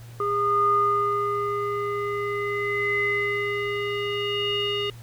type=tone with low-pass filter sweep; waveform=square; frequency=408.1 Hz; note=G#4; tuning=30 cents flat; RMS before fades=-25 dBFS; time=0.2-4.9 s; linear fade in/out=2 ms; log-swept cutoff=1100 to 3100 Hz; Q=8.8; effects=added 117 Hz sine -40 dBFS peak until 5.02 s + pink hiss -51 dBFS RMS until 5.02 s